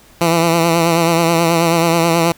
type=tone with vibrato; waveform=10% pulse; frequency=167.3 Hz; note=E3; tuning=26 cents sharp; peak=-3 dBFS; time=0.21-2.32 s; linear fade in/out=2 ms; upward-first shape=triangle; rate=9.3 Hz; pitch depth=52 cents each way; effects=pink hiss -46 dBFS RMS until 2.37 s